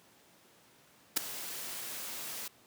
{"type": "noise with ADSR envelope", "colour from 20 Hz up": "white", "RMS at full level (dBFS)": -25, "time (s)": [1.16, 2.48], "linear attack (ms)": 13, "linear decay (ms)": 6, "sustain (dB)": -16, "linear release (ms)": 4, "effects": ["pink hiss -62 dBFS RMS until 2.66 s", "high-pass 150 Hz 12 dB/octave"]}